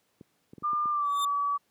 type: clicks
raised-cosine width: 3 ms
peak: -31 dBFS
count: 6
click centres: 0.211 / 0.534 / 0.582 / 0.624 / 0.732 / 0.857 s
type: tone with pitch glide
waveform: sine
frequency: 1200 to 1143.8 Hz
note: D6 to D6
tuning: +37 to -46 cents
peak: -25 dBFS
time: 0.63-1.58 s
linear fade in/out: 20 ms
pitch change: -83 cents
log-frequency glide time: 0.9-1.1 s
type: tone with exponential growth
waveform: sawtooth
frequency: 3605 Hz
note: A7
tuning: 41 cents sharp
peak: -26 dBFS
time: 1.02-1.25 s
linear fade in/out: 5 ms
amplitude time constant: 49 ms
effects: pink hiss -71 dBFS RMS until 1.7 s + high-pass 150 Hz 12 dB/octave